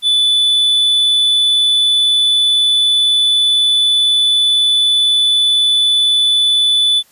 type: tone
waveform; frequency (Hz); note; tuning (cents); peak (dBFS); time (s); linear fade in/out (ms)
triangle; 3482; A7; -19; -8; 0.02-7.03; 50
effects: white hiss -51 dBFS RMS until 7.11 s + resampled to 32000 Hz